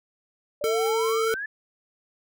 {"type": "exponential sweep", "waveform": "sine", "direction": "up", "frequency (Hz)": [571, 1760], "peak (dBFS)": -29, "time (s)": [0.61, 1.46], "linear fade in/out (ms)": 5}
{"type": "tone", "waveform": "square", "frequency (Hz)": 447.8, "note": "A4", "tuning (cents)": 30, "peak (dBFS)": -23, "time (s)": [0.64, 1.34], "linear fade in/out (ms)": 0}
{"effects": []}